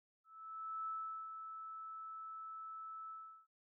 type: tone with ADSR envelope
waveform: sine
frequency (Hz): 1310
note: E6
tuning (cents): -11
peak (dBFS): -39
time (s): 0.24-3.47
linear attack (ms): 630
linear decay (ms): 410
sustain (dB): -7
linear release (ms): 370
effects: none